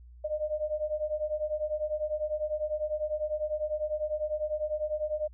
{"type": "beating tone pair", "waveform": "sine", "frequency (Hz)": [602, 612], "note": ["D5", "D#5"], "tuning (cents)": [43, -29], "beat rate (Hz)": 10, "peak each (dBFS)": [-33, -31], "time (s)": [0.24, 5.28], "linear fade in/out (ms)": 10, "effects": ["added 60 Hz sine -48 dBFS peak until 5.33 s"]}